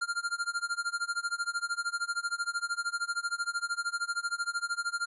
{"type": "tone with tremolo", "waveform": "square", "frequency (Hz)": 1396.9, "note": "F6", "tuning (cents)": 0, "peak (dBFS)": -28, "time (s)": [0.01, 5.06], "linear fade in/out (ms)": 10, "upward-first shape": "sine", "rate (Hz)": 13, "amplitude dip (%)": 95, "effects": ["resampled to 24000 Hz"]}